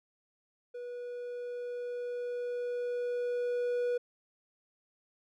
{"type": "tone with level ramp", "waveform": "triangle", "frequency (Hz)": 487.1, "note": "B4", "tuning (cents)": -24, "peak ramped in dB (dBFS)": [-37, -26], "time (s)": [0.74, 3.98], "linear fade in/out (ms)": 10, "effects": []}